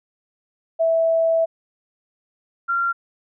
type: tone pair in turn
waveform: sine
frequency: 656 / 1379.6 Hz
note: E5 / F6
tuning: -9 / -22 cents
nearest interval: octave + minor second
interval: 1287 cents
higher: second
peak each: -15 / -18 dBFS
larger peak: first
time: 0.79-1.46 / 2.68-2.93 s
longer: first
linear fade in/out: 20 ms
effects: none